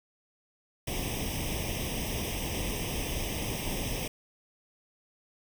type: noise with comb filter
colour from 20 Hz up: pink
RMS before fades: -33 dBFS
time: 0.87-4.08 s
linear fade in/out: 5 ms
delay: 0.35 ms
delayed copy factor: +0.9
effects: none